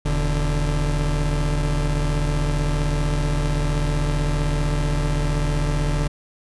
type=tone pair together; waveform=40% pulse; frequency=40.61 / 146.83 Hz; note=E1 / D3; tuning=-25 / 0 cents; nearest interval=octave + minor seventh; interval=2225 cents; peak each=-20 / -22 dBFS; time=0.05-6.08 s; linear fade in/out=10 ms; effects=resampled to 24000 Hz